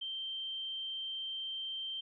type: tone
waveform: sine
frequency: 3136 Hz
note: G7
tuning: in tune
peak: -37 dBFS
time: 0.01-2.01 s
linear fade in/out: 10 ms
effects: none